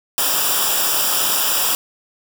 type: noise with comb filter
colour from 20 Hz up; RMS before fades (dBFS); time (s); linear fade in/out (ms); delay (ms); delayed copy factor
white; -18; 0.18-1.75; 0; 0.47; -0.8
effects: none